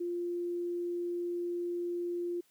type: tone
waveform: sine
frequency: 348.8 Hz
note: F4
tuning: 2 cents flat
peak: -32 dBFS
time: 0-2.41 s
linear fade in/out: 10 ms
effects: white hiss -69 dBFS RMS until 2.5 s